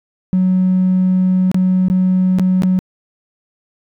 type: tone with dropouts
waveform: triangle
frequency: 185 Hz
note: F#3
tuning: in tune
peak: -7 dBFS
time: 0.33-2.79 s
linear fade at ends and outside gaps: 0 ms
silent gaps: 1.515-1.545 / 1.884-1.9 / 2.386-2.396 / 2.621-2.634 s
effects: tanh soft clip ceiling -7 dBFS